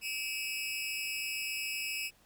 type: tone with amplitude modulation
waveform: sawtooth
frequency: 2579 Hz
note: E7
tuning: 39 cents flat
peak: -27 dBFS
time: 0.01-2.11 s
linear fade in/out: 50 ms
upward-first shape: sine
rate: 252 Hz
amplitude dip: 95%
effects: pink hiss -65 dBFS RMS until 2.25 s